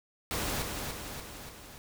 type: noise with echo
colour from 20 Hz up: pink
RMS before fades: -33 dBFS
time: 0.31-0.62 s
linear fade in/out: 0 ms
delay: 290 ms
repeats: 4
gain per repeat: -4 dB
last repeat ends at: 1.78 s
effects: none